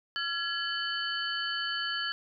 sine tone cluster, 1369 / 1678 / 3028 / 4472 Hz, F6 / G#6 / F#7 / C#8, -35 / +17 / +39 / +14 cents, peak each -37 / -34 / -35 / -37 dBFS, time 0.16-2.12 s, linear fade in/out 0 ms, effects none

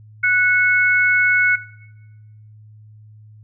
sine tone pair together, 1478.5 / 2199 Hz, F#6 / C#7, -2 / -14 cents, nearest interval perfect fifth, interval 688 cents, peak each -16 dBFS, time 0.23-1.56 s, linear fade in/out 10 ms, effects noise-tail reverb RT60 1.0 s tail -18 dB re dry + added 107 Hz sine -41 dBFS peak until 3.43 s

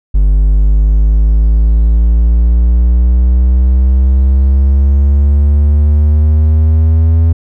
triangle exponential sweep, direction up, 49 to 82.41 Hz, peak -3 dBFS, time 0.14-7.33 s, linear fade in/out 10 ms, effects none

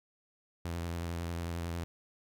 sawtooth tone with vibrato, 84.9 Hz, F2, 48 cents flat, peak -31 dBFS, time 0.65-1.84 s, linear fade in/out 0 ms, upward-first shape sine, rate 11 Hz, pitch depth 29 cents each way, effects none

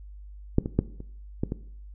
clicks, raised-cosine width 3 ms, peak -6 / -16 / -7 / -26 / -12 / -16 dBFS, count 6, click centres 0.584 / 0.659 / 0.79 / 1.004 / 1.435 / 1.521 s, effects noise-tail reverb RT60 0.6 s tail -17 dB re dry + added 50 Hz sine -41 dBFS peak until 1.94 s

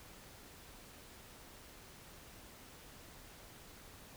silence, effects pink hiss -56 dBFS RMS until 4.16 s

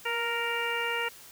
harmonic tone with a mistuned harmonic, 466.2 Hz, A#4, in tune, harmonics 1 / 2 / 3 / 4 / 5 / 6, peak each -35 / -35 / -35 / -35 / -35 / -35 dBFS, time 0.05-1.09 s, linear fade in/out 10 ms, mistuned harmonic 1, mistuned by +20 cents, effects white hiss -50 dBFS RMS until 1.31 s

